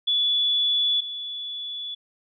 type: tone pair in turn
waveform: sine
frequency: 3433 / 3433 Hz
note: A7 / A7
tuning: -43 / -43 cents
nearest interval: unison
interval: 0 cents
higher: neither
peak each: -19 / -30 dBFS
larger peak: first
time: 0.07-1.01 / 1.01-1.95 s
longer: neither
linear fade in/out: 10 ms
effects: none